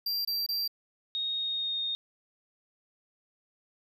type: tone bursts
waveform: square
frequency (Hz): 4725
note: D8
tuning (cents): +10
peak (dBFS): -29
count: 3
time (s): 0.06-0.678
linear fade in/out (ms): 5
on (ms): 190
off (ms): 24
type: tone with pitch glide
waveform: sine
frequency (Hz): 3729 to 3690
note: A#7 to A#7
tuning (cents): 0 to -18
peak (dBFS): -29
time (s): 1.15-1.95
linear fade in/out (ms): 0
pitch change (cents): -18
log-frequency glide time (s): 1.34-1.84
effects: none